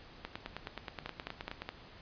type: two click trains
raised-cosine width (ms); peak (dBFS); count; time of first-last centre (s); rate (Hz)
0.3; -23 / -22; 14 / 4; 0.25-1.62 / 1.06-1.69; 9.49 / 4.76
effects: pink hiss -54 dBFS RMS until 2.01 s + resampled to 11025 Hz